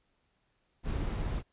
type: noise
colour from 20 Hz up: brown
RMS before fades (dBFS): -33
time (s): 0.83-1.43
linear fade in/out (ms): 50
effects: pink hiss -75 dBFS RMS until 1.52 s + resampled to 8000 Hz